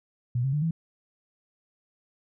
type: tone with pitch steps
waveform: sine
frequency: 122 / 134.59 / 148.47 / 163.79 Hz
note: B2 / C3 / D3 / E3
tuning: -21 / +49 / +19 / -11 cents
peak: -23 dBFS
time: 0.35-0.71 s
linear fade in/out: 5 ms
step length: 90 ms
effects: none